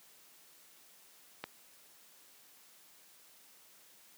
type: click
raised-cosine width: 0.3 ms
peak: -22 dBFS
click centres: 1.44 s
effects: white hiss -61 dBFS RMS until 4.17 s + high-pass 150 Hz 12 dB/octave